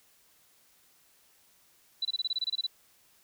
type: tone bursts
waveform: sine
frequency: 3965 Hz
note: B7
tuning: 6 cents sharp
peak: -27 dBFS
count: 12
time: 2.02-2.667 s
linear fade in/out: 5 ms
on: 31 ms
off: 25 ms
effects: white hiss -64 dBFS RMS until 3.23 s